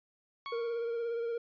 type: tone with exponential decay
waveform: sawtooth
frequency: 1108.7 Hz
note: C#6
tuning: in tune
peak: -33 dBFS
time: 0.46-1.15 s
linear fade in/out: 0 ms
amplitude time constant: 150 ms
type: tone with vibrato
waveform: triangle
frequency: 466.2 Hz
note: A#4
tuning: in tune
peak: -30 dBFS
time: 0.52-1.38 s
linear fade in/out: 5 ms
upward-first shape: triangle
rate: 17 Hz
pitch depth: 33 cents each way
effects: resampled to 11025 Hz

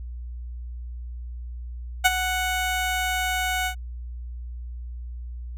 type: tone with ADSR envelope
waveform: 15% pulse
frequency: 740 Hz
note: F#5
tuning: in tune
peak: -6 dBFS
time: 2.04-3.75 s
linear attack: 18 ms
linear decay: 32 ms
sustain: -11 dB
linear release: 86 ms
effects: added 60 Hz sine -32 dBFS peak until 5.57 s

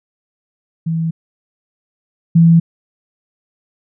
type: tone pair in turn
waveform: sine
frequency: 163.4 / 166.45 Hz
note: E3 / E3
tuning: -15 / +17 cents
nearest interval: unison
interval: 32 cents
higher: second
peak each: -15 / -5 dBFS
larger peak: second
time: 0.86-1.11 / 2.35-2.6 s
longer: neither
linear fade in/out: 10 ms
effects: none

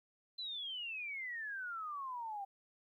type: exponential sweep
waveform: sine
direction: down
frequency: 4079 to 776 Hz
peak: -40 dBFS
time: 0.38-2.45 s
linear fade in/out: 10 ms
effects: 13-bit

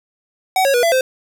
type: tone with pitch steps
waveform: square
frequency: 754 / 550 / 484.6 / 672 / 519 Hz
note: F#5 / C#5 / B4 / E5 / C5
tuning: +32 / -14 / -33 / +33 / -14 cents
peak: -13 dBFS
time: 0.56-1.01 s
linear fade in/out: 2 ms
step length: 90 ms
effects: none

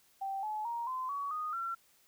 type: tone with pitch steps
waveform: sine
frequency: 780 / 855.5 / 938.4 / 1029.2 / 1128.9 / 1238.2 / 1358.1 Hz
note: G5 / A5 / A#5 / C6 / C#6 / D#6 / F6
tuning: -9 / -49 / +11 / -29 / +31 / -9 / -49 cents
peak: -34 dBFS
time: 0.21-1.75 s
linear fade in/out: 10 ms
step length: 220 ms
effects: white hiss -67 dBFS RMS until 2.07 s

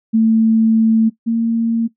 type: tone pair in turn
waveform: sine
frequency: 223.1 / 229 Hz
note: A3 / A#3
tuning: +24 / -31 cents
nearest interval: unison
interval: 45 cents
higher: second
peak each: -9 / -13 dBFS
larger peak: first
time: 0.13-1.1 / 1.26-1.88 s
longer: first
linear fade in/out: 20 ms
effects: noise-tail reverb RT60 0.1 s tail -17 dB re dry

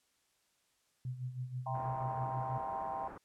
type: tone with tremolo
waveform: sine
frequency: 126.4 Hz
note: B2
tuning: 41 cents sharp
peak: -35 dBFS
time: 1.05-2.58 s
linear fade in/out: 2 ms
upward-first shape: sine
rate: 6.2 Hz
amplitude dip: 70%
type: chord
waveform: sine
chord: C dominant seventh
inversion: first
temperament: just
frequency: 654.1 / 784.9 / 941.9 / 1046.5 Hz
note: E5 / G5 / Bb5 / C6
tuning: -14 / +2 / +18 / 0 cents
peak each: -45 / -39 / -43 / -44 dBFS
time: 1.66-3.08 s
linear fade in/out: 5 ms
type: low-pass noise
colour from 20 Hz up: white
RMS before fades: -49 dBFS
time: 1.74-3.18 s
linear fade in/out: 5 ms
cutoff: 1200 Hz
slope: 24 dB/octave
effects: white hiss -75 dBFS RMS until 3.24 s + low-pass 10000 Hz 12 dB/octave

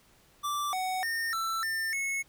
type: tone with pitch steps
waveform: square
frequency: 1170 / 746 / 1827 / 1333 / 1800 / 2191 Hz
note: D6 / F#5 / A#6 / E6 / A6 / C#7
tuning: -7 / +14 / -35 / +19 / +39 / -21 cents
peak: -30 dBFS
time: 0.43-2.23 s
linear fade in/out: 20 ms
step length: 300 ms
effects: pink hiss -62 dBFS RMS until 2.28 s

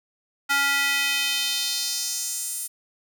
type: tone with high-pass filter sweep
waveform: square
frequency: 280 Hz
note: C#4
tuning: 18 cents sharp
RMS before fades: -25 dBFS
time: 0.49-2.68 s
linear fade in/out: 20 ms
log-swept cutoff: 1400 to 9700 Hz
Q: 1.9
effects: none

